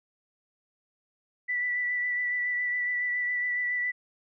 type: tone with vibrato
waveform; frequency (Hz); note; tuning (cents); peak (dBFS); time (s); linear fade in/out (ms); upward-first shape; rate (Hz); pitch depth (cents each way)
sine; 1970; B6; -5; -26; 1.48-3.92; 20; sine; 7.2; 16
effects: none